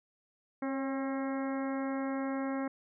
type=harmonic tone with a mistuned harmonic; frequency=268.9 Hz; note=C4; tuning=47 cents sharp; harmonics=1 / 2 / 3 / 4 / 5 / 6 / 7 / 8; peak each=-33 / -39 / -43 / -45 / -47 / -49 / -50 / -51 dBFS; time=0.62-2.68 s; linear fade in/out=5 ms; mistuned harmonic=2; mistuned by=+24 cents; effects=none